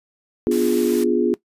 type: chord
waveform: sine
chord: B diminished seventh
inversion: none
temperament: equal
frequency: 246.9 / 293.7 / 349.2 / 415.3 Hz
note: B3 / D4 / F4 / Ab4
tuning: 0 / 0 / 0 / 0 cents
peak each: -21 / -24 / -19 / -21 dBFS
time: 0.47-1.34 s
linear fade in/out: 0 ms
type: noise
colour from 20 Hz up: white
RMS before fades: -33 dBFS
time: 0.51-1.04 s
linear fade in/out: 5 ms
effects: noise-tail reverb RT60 0.1 s tail -18 dB re dry + resampled to 32000 Hz